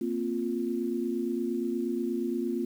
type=chord; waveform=sine; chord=Bb suspended second; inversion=none; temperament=equal; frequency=233.1 / 261.6 / 349.2 Hz; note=Bb3 / C4 / F4; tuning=0 / 0 / 0 cents; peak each=-32 / -33 / -31 dBFS; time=0.01-2.65 s; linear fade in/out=5 ms; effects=9-bit